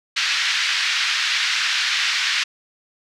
pink band-pass noise, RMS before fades -21 dBFS, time 0.16-2.44 s, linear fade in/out 10 ms, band 1600 to 5200 Hz, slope 24 dB/octave, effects none

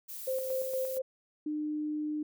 violet noise, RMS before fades -42 dBFS, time 0.08-0.99 s, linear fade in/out 20 ms
sine tone with tremolo, 523.3 Hz, C5, in tune, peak -29 dBFS, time 0.27-1.02 s, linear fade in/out 10 ms, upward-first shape square, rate 4.3 Hz, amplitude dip 40%
sine tone, 302.3 Hz, D#4, 50 cents flat, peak -31 dBFS, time 1.46-2.23 s, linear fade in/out 5 ms
effects none

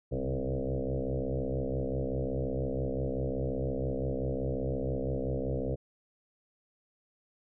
sine tone with frequency modulation, 199.5 Hz, G3, 31 cents sharp, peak -29 dBFS, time 0.11-5.76 s, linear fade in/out 20 ms, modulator 65.7 Hz, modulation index 5.7, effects none

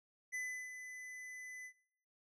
square tone with ADSR envelope, 2007 Hz, B6, 27 cents sharp, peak -39 dBFS, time 0.32-1.73 s, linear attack 26 ms, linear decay 350 ms, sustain -9 dB, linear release 76 ms, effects noise-tail reverb RT60 0.8 s tail -21 dB re dry + low-pass 10000 Hz 12 dB/octave

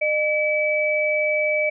sine tone pair together, 608.1 / 2296 Hz, D#5 / D7, -40 / -40 cents, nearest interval octave + major seventh, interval 2300 cents, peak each -21 dBFS, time 0.01-1.7 s, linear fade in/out 10 ms, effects none

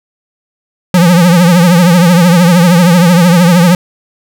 square tone with vibrato, 174.61 Hz, F3, in tune, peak -4 dBFS, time 0.94-3.75 s, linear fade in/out 2 ms, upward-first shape triangle, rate 13 Hz, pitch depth 120 cents each way, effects none

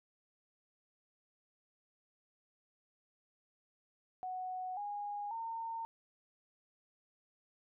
sine tone with pitch steps, 740 / 821.1 / 911 Hz, F#5 / G#5 / A#5, 0 / -20 / -40 cents, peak -38 dBFS, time 4.23-5.85 s, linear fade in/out 0 ms, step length 540 ms, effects none

